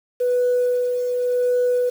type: tone with tremolo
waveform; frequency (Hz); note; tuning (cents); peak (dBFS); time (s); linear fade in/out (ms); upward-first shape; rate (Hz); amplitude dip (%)
sine; 493.9; B4; 0; -14; 0.2-1.9; 10; sine; 0.89; 45
effects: tanh soft clip ceiling -13 dBFS + 7-bit